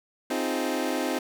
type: chord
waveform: 25% pulse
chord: F minor seventh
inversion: second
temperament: equal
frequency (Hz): 261.6 / 311.1 / 349.2 / 415.3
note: C4 / Eb4 / F4 / Ab4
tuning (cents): 0 / 0 / 0 / 0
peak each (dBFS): -26 / -27 / -29 / -31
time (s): 0.3-1.19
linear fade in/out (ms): 5
effects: none